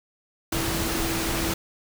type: tone in noise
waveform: sine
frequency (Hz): 329.6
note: E4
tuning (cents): 0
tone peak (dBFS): -30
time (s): 0.52-1.54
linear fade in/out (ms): 5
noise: pink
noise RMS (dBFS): -27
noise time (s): 0.52-1.54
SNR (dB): -6
effects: none